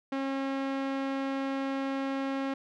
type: tone with low-pass filter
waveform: sawtooth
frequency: 271.2 Hz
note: C#4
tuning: 38 cents flat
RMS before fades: -32 dBFS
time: 0.12-2.54 s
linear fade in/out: 5 ms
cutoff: 2900 Hz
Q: 0.67
effects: none